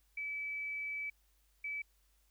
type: tone bursts at uneven times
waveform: sine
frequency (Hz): 2300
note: D7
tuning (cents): -37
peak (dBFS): -37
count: 2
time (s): 0.17-1.1 / 1.64-1.82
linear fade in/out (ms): 5
effects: added 50 Hz sine -70 dBFS peak until 2.3 s + white hiss -75 dBFS RMS until 2.3 s